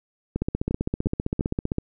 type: two click trains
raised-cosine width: 3 ms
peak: -12 / -11 dBFS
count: 4 / 22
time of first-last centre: 0.36-1.409 / 0.42-1.784 s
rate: 2.86 / 15.4 Hz
effects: none